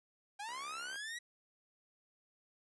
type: linear sweep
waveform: sawtooth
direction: up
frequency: 787 to 1946 Hz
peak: -38 dBFS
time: 0.39-1.19 s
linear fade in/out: 10 ms
type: click train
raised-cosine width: 0.5 ms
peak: -38 dBFS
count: 33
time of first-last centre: 0.49-0.958 s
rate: 68.4 Hz
effects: high-pass 300 Hz 12 dB/octave + resampled to 24000 Hz